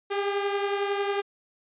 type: beating tone pair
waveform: sawtooth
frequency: 400 / 411 Hz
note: G4 / G#4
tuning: +35 / -18 cents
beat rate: 11 Hz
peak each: -22 / -29 dBFS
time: 0.1-1.22 s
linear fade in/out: 20 ms
effects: resampled to 8000 Hz